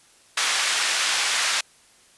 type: band-pass noise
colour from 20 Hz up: pink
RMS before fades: -23 dBFS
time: 0.37-1.61 s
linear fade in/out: 5 ms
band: 1500 to 7900 Hz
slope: 12 dB/octave
effects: white hiss -55 dBFS RMS until 2.17 s + resampled to 24000 Hz